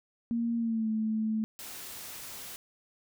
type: tone with pitch glide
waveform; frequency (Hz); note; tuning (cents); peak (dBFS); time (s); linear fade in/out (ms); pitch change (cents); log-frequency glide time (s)
sine; 233.1 to 218.7; A#3 to A3; 0 to -10; -27; 0.31-1.44; 0; -110; 0.57-0.89
type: noise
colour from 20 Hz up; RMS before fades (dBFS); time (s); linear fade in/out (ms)
white; -43; 1.59-2.56; 0
effects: none